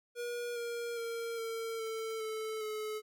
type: tone with pitch steps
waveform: square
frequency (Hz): 480 / 471.2 / 462.6 / 454.1 / 445.8 / 437.6 / 429.6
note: B4 / A#4 / A#4 / A#4 / A4 / A4 / A4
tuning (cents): -49 / +19 / -13 / -45 / +23 / -9 / -41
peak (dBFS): -37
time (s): 0.15-3.02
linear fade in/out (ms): 50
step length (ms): 410
effects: none